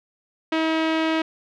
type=tone with low-pass filter; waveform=sawtooth; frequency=320.3 Hz; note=E4; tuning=50 cents flat; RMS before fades=-22 dBFS; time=0.52-1.22 s; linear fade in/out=5 ms; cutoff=3000 Hz; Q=1.5; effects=none